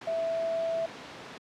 sine tone in noise, 659.3 Hz, E5, in tune, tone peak -27 dBFS, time 0.07-0.86 s, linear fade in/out 5 ms, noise pink, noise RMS -42 dBFS, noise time 0.01-1.38 s, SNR +12 dB, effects high-pass 200 Hz 12 dB/octave + low-pass 4000 Hz 12 dB/octave

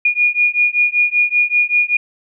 sine beating tone pair, 2437 / 2442.2 Hz, D#7 / D#7, -37 / -33 cents, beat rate 5.2 Hz, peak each -15 dBFS, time 0.05-1.97 s, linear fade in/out 5 ms, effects none

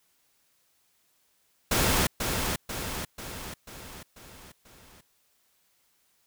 pink noise with echo, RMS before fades -24 dBFS, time 1.71-2.07 s, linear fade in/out 5 ms, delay 490 ms, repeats 6, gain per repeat -5 dB, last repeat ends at 5.01 s, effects white hiss -69 dBFS RMS until 6.26 s

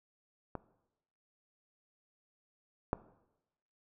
clicks, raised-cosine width 1 ms, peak -24 / -15 dBFS, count 2, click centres 0.553 / 2.931 s, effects noise-tail reverb RT60 0.9 s tail -18 dB re dry

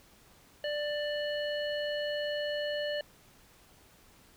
harmonic tone with a mistuned harmonic, 590 Hz, D5, 8 cents sharp, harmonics 1 / 3 / 5 / 7, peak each -32 / -39 / -40 / -45 dBFS, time 0.64-3.01 s, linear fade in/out 2 ms, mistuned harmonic 7, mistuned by +62 cents, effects pink hiss -60 dBFS RMS until 4.36 s

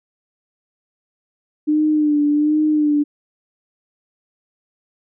sine tone with vibrato, 299.8 Hz, D4, 36 cents sharp, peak -13 dBFS, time 1.67-3.04 s, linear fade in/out 20 ms, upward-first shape sine, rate 1.3 Hz, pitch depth 41 cents each way, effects none

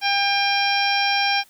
harmonic tone with a mistuned harmonic, 800 Hz, G5, 35 cents sharp, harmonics 1 / 2 / 3 / 4 / 5 / 6 / 7, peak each -22 / -26 / -23 / -27 / -31 / -32 / -26 dBFS, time 0.01-1.44 s, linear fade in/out 50 ms, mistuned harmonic 7, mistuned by -31 cents, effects white hiss -54 dBFS RMS until 1.49 s

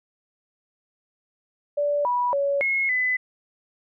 sine tone with pitch steps, 581 / 978 / 562 / 2168 / 2008 Hz, D5 / B5 / C#5 / C#7 / B6, -19 / -17 / +24 / -39 / +28 cents, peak -20 dBFS, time 1.77-3.17 s, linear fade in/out 10 ms, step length 280 ms, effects none

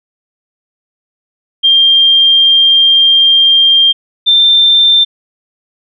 sine tone pair in turn, 3192 / 3577 Hz, G7 / A7, +31 / +28 cents, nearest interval major second, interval 197 cents, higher second, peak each -4 dBFS, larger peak neither, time 1.63-3.93 / 4.26-5.05 s, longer first, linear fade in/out 20 ms, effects none

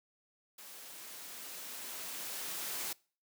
white noise with level ramp, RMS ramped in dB -51 to -38 dBFS, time 0.58-2.93 s, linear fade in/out 5 ms, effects noise-tail reverb RT60 0.4 s tail -24 dB re dry + high-pass 200 Hz 12 dB/octave

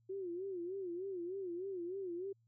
sine tone with vibrato, 367 Hz, F#4, 14 cents flat, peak -39 dBFS, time 0.09-2.33 s, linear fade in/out 10 ms, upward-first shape sine, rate 3.3 Hz, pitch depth 130 cents each way, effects added 115 Hz sine -70 dBFS peak until 2.47 s

